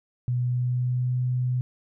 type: tone with pitch glide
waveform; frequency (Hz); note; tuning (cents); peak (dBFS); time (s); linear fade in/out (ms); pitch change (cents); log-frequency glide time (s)
sine; 123.47 to 125.63; B2 to B2; 0 to +30; -22; 0.28-1.61; 0; +30; 0.38-1.17
effects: none